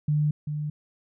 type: tone with echo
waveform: sine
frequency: 149.7 Hz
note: D3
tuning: 33 cents sharp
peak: -20 dBFS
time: 0.08-0.31 s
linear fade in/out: 5 ms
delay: 390 ms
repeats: 1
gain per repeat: -7 dB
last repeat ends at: 0.7 s
effects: none